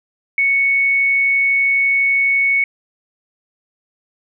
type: tone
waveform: sine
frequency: 2217 Hz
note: C#7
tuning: in tune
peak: -12 dBFS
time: 0.38-2.64 s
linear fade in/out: 2 ms
effects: none